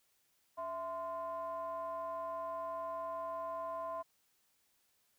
triangle ring-modulated tone, 187.5 Hz, F#3, 23 cents sharp, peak -33 dBFS, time 0.57-4.03 s, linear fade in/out 20 ms, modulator 848 Hz, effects white hiss -75 dBFS RMS until 5.18 s

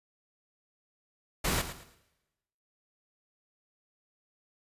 pink noise with echo, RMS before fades -29 dBFS, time 1.44-1.62 s, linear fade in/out 10 ms, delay 110 ms, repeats 3, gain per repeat -11 dB, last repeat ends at 1.95 s, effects noise-tail reverb RT60 1.0 s tail -17 dB re dry + resampled to 32000 Hz

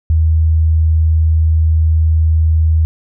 sine tone, 79.7 Hz, D#2, 42 cents sharp, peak -8 dBFS, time 0.1-2.85 s, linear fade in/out 0 ms, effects none

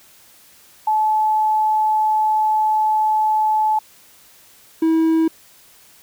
sine / triangle tone pair in turn, 863 / 323.3 Hz, A5 / E4, -34 / -34 cents, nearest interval octave + perfect fourth, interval 1700 cents, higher first, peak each -14 / -11 dBFS, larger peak second, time 0.87-3.79 / 4.82-5.28 s, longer first, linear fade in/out 5 ms, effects white hiss -49 dBFS RMS until 6.02 s

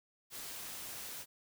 white noise, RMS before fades -45 dBFS, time 0.3-1.26 s, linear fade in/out 50 ms, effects none

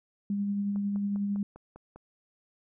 sine tone with tremolo, 201.7 Hz, G3, 50 cents sharp, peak -26 dBFS, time 0.3-1.43 s, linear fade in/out 2 ms, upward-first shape sine, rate 11 Hz, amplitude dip 25%
click train, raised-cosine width 1 ms, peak -34 dBFS, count 7, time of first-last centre 0.76-1.96 s, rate 5 Hz
effects none

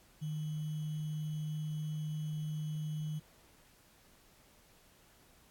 sine tone with sample-and-hold, 153.4 Hz, D#3, 24 cents flat, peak -35 dBFS, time 0.21-3.2 s, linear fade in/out 20 ms, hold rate 3150 Hz, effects pink hiss -64 dBFS RMS until 5.5 s + AAC 64 kbps

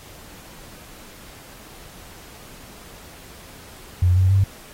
sine tone with pitch steps, 89.5 / 93.25 / 97.15 Hz, F2 / F#2 / G2, +43 / +14 / -15 cents, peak -13 dBFS, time 4.02-4.44 s, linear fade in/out 5 ms, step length 140 ms, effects pink hiss -44 dBFS RMS until 4.73 s + AAC 48 kbps

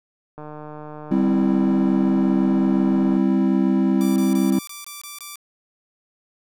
click train, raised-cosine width 1 ms, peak -23 dBFS, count 422, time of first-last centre 0.38-3.168 s, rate 151 Hz
triangle chord, C major, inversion second, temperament equal, 196 / 261.6 / 329.6 Hz, G3 / C4 / E4, 0 / 0 / 0 cents, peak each -17 / -18 / -20 dBFS, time 1.11-4.59 s, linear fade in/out 5 ms
5% pulse tone bursts, 1170 Hz, D6, 7 cents flat, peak -22 dBFS, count 8, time 4.01-5.357 s, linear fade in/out 0 ms, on 150 ms, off 21 ms
effects none

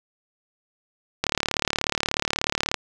click train, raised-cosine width 0.2 ms, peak -4 dBFS, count 56, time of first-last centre 1.24-2.743 s, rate 36.6 Hz, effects none

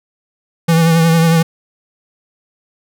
square tone with vibrato, 164.81 Hz, E3, in tune, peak -9 dBFS, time 0.68-1.43 s, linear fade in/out 10 ms, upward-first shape triangle, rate 11 Hz, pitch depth 41 cents each way, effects none

